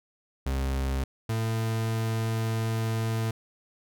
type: tone pair in turn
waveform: 40% pulse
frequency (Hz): 66.7 / 112.18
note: C2 / A2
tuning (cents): +34 / +34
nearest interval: major sixth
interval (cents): 900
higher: second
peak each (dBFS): -25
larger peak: neither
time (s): 0.46-1.04 / 1.29-3.31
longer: second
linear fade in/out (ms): 5
effects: none